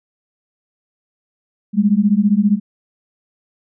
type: beating tone pair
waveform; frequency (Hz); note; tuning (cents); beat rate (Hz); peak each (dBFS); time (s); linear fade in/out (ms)
sine; 198.4 / 213.4; G3 / G#3; +21 / +47; 15; -14; 1.73-2.6; 50
effects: none